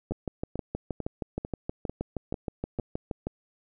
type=two click trains; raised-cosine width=2 ms; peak=-19 / -17 dBFS; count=7 / 21; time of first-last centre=0.11-2.789 / 0.12-3.27 s; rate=2.24 / 6.35 Hz; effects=none